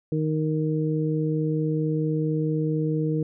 harmonic tone, 155.56 Hz, D#3, in tune, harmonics 1 / 2 / 3, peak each -24 / -27 / -29 dBFS, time 0.12-3.23 s, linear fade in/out 2 ms, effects none

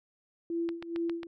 sine tone with tremolo, 336.7 Hz, E4, 37 cents sharp, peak -28 dBFS, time 0.5-1.27 s, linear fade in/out 2 ms, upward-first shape sine, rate 2.3 Hz, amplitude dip 80%
click train, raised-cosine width 0.3 ms, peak -25 dBFS, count 5, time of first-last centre 0.69-1.232 s, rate 7.38 Hz
effects none

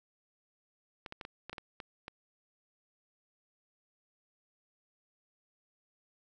clicks, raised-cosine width 0.3 ms, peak -26 dBFS, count 9, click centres 1.062 / 1.124 / 1.212 / 1.251 / 1.496 / 1.53 / 1.582 / 1.802 / 2.081 s, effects none

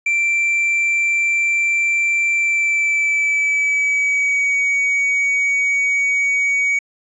triangle tone with pitch glide, 2349 to 2252 Hz, D7 to C#7, 0 to +27 cents, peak -13 dBFS, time 0.06-6.79 s, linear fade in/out 5 ms, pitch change -73 cents, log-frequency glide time 2.33-4.61 s, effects resampled to 22050 Hz + 9-bit

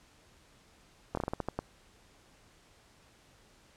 slowing click train, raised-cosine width 1 ms, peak -18 dBFS, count 9, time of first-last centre 1.15-1.59 s, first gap 23 ms, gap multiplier 1.24, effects pink hiss -62 dBFS RMS until 3.76 s + low-pass 9000 Hz 12 dB/octave

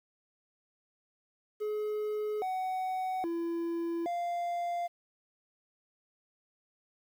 triangle tone with pitch steps, 424 / 748 / 336.9 / 695 Hz, G#4 / F#5 / E4 / F5, +36 / +19 / +38 / -9 cents, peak -29 dBFS, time 1.6-4.88 s, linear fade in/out 20 ms, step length 820 ms, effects 10-bit

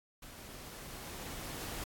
pink noise with level ramp, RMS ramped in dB -51 to -41 dBFS, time 0.22-1.84 s, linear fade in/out 5 ms, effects AAC 64 kbps

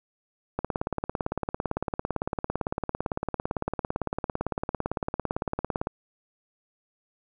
click train, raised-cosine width 1 ms, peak -13 dBFS, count 95, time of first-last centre 0.59-5.871 s, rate 17.8 Hz, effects none

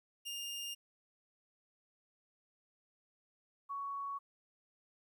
sawtooth / sine tone pair in turn, 2815 / 1117.1 Hz, F7 / C#6, +13 / +13 cents, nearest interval octave + major third, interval 1600 cents, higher first, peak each -37 / -38 dBFS, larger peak first, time 0.25-0.75 / 3.69-4.19 s, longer neither, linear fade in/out 20 ms, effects 13-bit

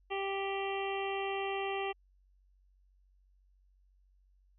harmonic tone, 392 Hz, G4, in tune, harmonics 1 / 2 / 3 / 5 / 6 / 7 / 8, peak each -36 / -38 / -44 / -45 / -46 / -43 / -47 dBFS, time 0.1-1.93 s, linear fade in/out 20 ms, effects added 47 Hz sine -64 dBFS peak until 4.58 s

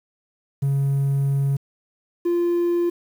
triangle tone pair in turn, 138.59 / 346.3 Hz, C#3 / F4, 0 / -15 cents, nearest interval octave + major third, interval 1585 cents, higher second, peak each -15 dBFS, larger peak neither, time 0.62-1.57 / 2.25-2.9 s, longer first, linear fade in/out 10 ms, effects tanh soft clip ceiling -12 dBFS + 8-bit

